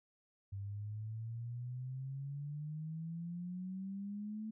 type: exponential sweep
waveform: sine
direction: up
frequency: 97.7 to 220 Hz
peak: -40 dBFS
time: 0.52-4.51 s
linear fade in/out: 10 ms
effects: none